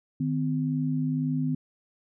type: tone pair together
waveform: sine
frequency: 153.9 / 255.9 Hz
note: D#3 / C4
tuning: -19 / -38 cents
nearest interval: major sixth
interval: 881 cents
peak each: -27 dBFS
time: 0.2-1.55 s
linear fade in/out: 5 ms
effects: none